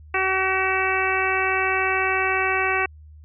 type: harmonic tone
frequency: 379.5 Hz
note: F#4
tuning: 44 cents sharp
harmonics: 1 / 2 / 3 / 4 / 5 / 6 / 7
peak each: -27 / -27 / -27 / -27 / -27 / -27 / -27 dBFS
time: 0.14-2.86 s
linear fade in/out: 5 ms
effects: added 76 Hz sine -42 dBFS peak until 3.24 s